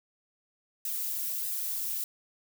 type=noise with flanger; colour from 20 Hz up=violet; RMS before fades=-33 dBFS; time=0.85-2.04 s; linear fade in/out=2 ms; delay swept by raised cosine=0.88 to 3.48 ms; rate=1.6 Hz; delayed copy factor=-0.65; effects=none